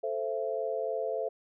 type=chord; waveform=sine; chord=A minor; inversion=none; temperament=equal with one note detuned; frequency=440 / 523.3 / 670.8 Hz; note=A4 / C5 / E5; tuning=0 / 0 / +30 cents; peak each=-34 dBFS; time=0.03-1.29 s; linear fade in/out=10 ms; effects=none